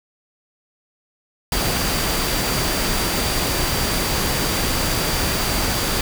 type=tone in noise; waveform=sine; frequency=4699 Hz; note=D8; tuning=in tune; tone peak=-30 dBFS; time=1.52-6.01 s; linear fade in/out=2 ms; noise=pink; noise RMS=-21 dBFS; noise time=1.52-6.01 s; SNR=-12 dB; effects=none